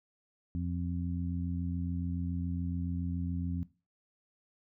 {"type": "harmonic tone", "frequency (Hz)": 87.1, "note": "F2", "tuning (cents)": -4, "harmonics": [1, 2, 3], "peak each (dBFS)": [-34, -36, -39], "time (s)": [0.55, 3.63], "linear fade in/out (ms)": 0, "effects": ["noise-tail reverb RT60 0.3 s tail -18 dB re dry"]}